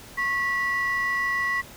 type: tone pair together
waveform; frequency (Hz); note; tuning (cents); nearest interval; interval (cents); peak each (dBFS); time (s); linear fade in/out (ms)
sine; 1095 / 1951.1; C#6 / B6; -22 / -22; minor seventh; 1000; -27 / -22; 0.17-1.62; 20
effects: tanh soft clip ceiling -19 dBFS + pink hiss -45 dBFS RMS until 1.76 s